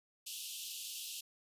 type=high-pass noise; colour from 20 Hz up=pink; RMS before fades=-44 dBFS; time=0.26-1.21 s; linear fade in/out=10 ms; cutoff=2700 Hz; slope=96 dB/octave; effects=resampled to 32000 Hz